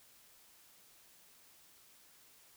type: silence
effects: white hiss -63 dBFS RMS until 2.56 s